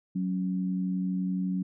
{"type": "tone pair together", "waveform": "sine", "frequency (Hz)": [185, 276.8], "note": ["F#3", "C#4"], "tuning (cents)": [0, -2], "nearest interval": "perfect fifth", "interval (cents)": 698, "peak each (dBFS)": [-27, -35], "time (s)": [0.15, 1.63], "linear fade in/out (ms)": 10, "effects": []}